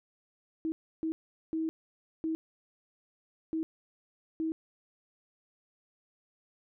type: tone bursts at uneven times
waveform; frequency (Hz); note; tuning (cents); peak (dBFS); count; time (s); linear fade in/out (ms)
sine; 320.9; E4; -46; -29; 6; 0.65-0.72 / 1.03-1.12 / 1.53-1.69 / 2.24-2.35 / 3.53-3.63 / 4.4-4.52; 0
effects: none